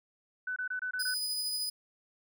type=tone bursts; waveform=sine; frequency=1500 Hz; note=F#6; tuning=23 cents sharp; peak=-32 dBFS; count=6; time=0.47-1.142 s; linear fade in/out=5 ms; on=92 ms; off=24 ms
type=tone with tremolo; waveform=sawtooth; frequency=4978 Hz; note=D#8; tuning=in tune; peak=-28 dBFS; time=0.99-1.7 s; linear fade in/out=10 ms; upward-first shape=sine; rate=13 Hz; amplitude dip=25%
effects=none